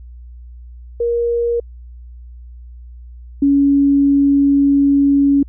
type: tone pair in turn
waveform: sine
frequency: 471.7 / 280.5 Hz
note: A#4 / C#4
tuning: +20 / +21 cents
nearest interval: major sixth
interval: 899 cents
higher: first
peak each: -14 / -9 dBFS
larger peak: second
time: 1-1.6 / 3.42-5.43 s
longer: second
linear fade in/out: 5 ms
effects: added 60 Hz sine -33 dBFS peak until 5.48 s